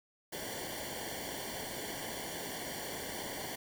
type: noise with comb filter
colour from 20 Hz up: pink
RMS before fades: -41 dBFS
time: 0.32-3.56 s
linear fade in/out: 10 ms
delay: 0.78 ms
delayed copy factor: -0.9
effects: none